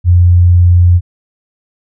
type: tone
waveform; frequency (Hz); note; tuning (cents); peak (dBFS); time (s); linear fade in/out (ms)
sine; 88.2; F2; +18; -3; 0.04-1.01; 50
effects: none